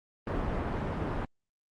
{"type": "low-pass noise", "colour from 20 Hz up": "pink", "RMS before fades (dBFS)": -32, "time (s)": [0.27, 1.25], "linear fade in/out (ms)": 2, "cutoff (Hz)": 1300, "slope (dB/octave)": 12, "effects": ["Opus 24 kbps"]}